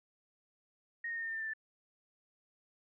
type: tone with pitch steps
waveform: sine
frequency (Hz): 1864.7 / 1849.7 / 1834.8 / 1820 / 1805.3 / 1790.8 / 1776.4 / 1762.1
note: A#6 / A#6 / A#6 / A#6 / A6 / A6 / A6 / A6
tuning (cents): 0 / -14 / -28 / -42 / +44 / +30 / +16 / +2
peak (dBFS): -36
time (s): 1.04-1.536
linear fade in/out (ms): 5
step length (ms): 62
effects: none